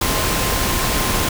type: tone in noise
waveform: sine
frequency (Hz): 1046.5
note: C6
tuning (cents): 0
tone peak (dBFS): -28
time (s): 0.01-1.29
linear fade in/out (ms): 5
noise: pink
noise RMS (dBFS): -19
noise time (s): 0.01-1.29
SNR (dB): -12
effects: none